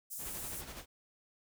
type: high-pass noise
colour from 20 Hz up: pink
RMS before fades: -43 dBFS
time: 0.1-0.62 s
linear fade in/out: 20 ms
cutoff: 7600 Hz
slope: 24 dB/octave
type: noise with tremolo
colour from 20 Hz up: pink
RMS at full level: -45 dBFS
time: 0.18-0.86 s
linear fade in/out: 50 ms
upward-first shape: sine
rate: 12 Hz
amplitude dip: 50%
effects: none